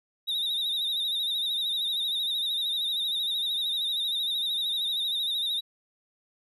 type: tone with vibrato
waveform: triangle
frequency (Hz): 3729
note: A#7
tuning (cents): 0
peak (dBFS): -25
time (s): 0.27-5.61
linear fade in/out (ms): 20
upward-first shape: sine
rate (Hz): 13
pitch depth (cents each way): 74
effects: none